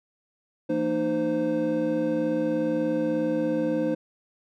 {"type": "tone cluster", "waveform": "triangle", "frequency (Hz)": [167.9, 230, 306.7, 518], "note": ["E3", "A#3", "D#4", "C5"], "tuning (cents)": [32, -23, -25, -17], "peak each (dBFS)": [-33, -29, -24, -25], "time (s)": [0.69, 3.95], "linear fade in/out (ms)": 10, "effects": []}